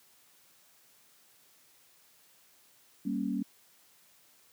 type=chord; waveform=sine; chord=G diminished; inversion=none; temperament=equal with one note detuned; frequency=196 / 234 / 277.2 Hz; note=G3 / Bb3 / Db4; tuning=0 / +7 / 0 cents; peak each=-34 dBFS; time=3.05-3.43 s; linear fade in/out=10 ms; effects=white hiss -63 dBFS RMS until 4.52 s + high-pass 100 Hz 12 dB/octave